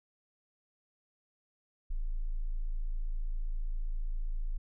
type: tone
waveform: sine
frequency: 27.5 Hz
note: A0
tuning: in tune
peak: -30 dBFS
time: 1.9-4.58 s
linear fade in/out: 10 ms
effects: none